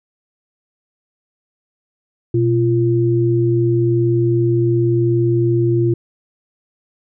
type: tone pair together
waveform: sine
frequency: 121.8 / 344.5 Hz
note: B2 / F4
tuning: -24 / -24 cents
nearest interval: octave + tritone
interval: 1800 cents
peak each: -15 dBFS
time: 2.34-5.94 s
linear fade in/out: 5 ms
effects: none